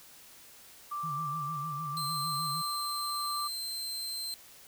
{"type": "tone with tremolo", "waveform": "sine", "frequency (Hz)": 1174.7, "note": "D6", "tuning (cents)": 0, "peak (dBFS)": -32, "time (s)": [0.91, 3.48], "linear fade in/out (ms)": 10, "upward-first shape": "triangle", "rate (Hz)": 0.86, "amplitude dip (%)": 30}
{"type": "tone with vibrato", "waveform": "sine", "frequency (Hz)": 150.2, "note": "D3", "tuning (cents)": 39, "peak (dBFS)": -39, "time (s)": [1.03, 2.62], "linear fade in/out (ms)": 10, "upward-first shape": "sine", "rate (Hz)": 6.6, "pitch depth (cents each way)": 130}
{"type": "tone", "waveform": "sawtooth", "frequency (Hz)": 4123, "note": "C8", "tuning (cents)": -26, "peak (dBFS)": -32, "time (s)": [1.97, 4.34], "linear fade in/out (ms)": 0}
{"effects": ["white hiss -54 dBFS RMS until 4.67 s"]}